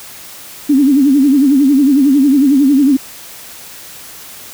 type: tone with vibrato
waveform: sine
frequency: 277.2 Hz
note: C#4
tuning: in tune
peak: -6 dBFS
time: 0.69-2.97 s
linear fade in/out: 10 ms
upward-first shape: sine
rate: 11 Hz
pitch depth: 120 cents each way
effects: white hiss -33 dBFS RMS until 4.53 s